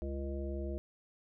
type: harmonic tone with a mistuned harmonic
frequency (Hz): 69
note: C#2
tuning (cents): -7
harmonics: 1 / 3 / 5 / 7 / 9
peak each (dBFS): -37 / -45 / -42 / -49 / -46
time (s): 0.02-0.78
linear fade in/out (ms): 0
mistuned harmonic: 9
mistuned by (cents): -16
effects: none